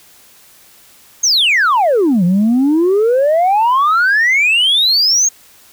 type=exponential two-way sweep; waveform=sine; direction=down then up; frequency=6645 to 170.2 to 6645 Hz; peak=-7 dBFS; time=1.23-5.29 s; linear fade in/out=10 ms; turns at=2.24 s; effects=tanh soft clip ceiling -7 dBFS + white hiss -45 dBFS RMS until 5.72 s